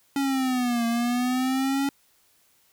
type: linear two-way sweep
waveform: square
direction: down then up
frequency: 279.7 to 230.9 to 279.3 Hz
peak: -23 dBFS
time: 0.16-1.89 s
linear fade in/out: 2 ms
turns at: 0.86 s
effects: white hiss -63 dBFS RMS until 2.72 s